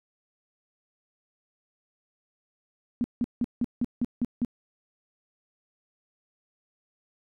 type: tone bursts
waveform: sine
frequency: 240.7 Hz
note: B3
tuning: 44 cents flat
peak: -22 dBFS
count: 8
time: 3.01-4.448 s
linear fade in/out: 0 ms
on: 31 ms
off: 170 ms
effects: none